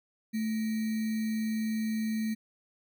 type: tone with sample-and-hold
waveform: sine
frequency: 219.6 Hz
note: A3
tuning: 3 cents flat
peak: -28 dBFS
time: 0.33-2.35 s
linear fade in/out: 20 ms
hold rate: 2100 Hz
effects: none